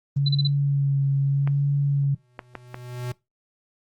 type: tone with vibrato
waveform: sine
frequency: 140 Hz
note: C#3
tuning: 18 cents sharp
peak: -18 dBFS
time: 0.16-2.15 s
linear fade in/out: 10 ms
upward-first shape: sine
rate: 0.79 Hz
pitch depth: 22 cents each way
type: tone bursts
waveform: sine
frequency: 4000 Hz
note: B7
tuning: 21 cents sharp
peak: -23 dBFS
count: 4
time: 0.26-0.474 s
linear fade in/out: 5 ms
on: 28 ms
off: 34 ms
type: clicks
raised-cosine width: 0.5 ms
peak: -18 dBFS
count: 4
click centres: 1.475 / 2.392 / 2.553 / 2.744 s
type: tone with exponential growth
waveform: square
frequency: 123.47 Hz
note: B2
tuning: in tune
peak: -27 dBFS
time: 2.15-3.12 s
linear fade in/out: 5 ms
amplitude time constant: 210 ms
effects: noise-tail reverb RT60 0.2 s tail -21 dB re dry + Opus 24 kbps